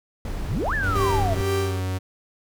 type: noise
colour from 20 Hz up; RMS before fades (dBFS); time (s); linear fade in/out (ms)
brown; -28; 0.25-1.42; 2
type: exponential two-way sweep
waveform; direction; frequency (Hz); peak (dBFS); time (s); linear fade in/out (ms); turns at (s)
sine; up then down; 61.74 to 1800 to 630; -23; 0.47-1.35; 20; 0.74
type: tone with pitch glide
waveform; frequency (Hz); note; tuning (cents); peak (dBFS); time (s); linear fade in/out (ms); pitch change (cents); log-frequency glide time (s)
45% pulse; 96 to 93.27; G2 to F#2; -36 to +14; -24; 0.82-1.99; 20; -50; 1.17-1.34
type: tone with tremolo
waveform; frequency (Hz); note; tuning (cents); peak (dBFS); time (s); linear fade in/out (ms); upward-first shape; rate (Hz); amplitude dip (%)
45% pulse; 392; G4; 0; -22; 0.95-1.8; 5; sine; 2.1; 80
effects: none